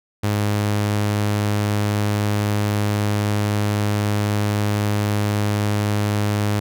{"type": "tone", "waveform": "sawtooth", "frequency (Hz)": 103.83, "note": "G#2", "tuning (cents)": 0, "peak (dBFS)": -14, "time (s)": [0.23, 6.6], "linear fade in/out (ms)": 10, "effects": []}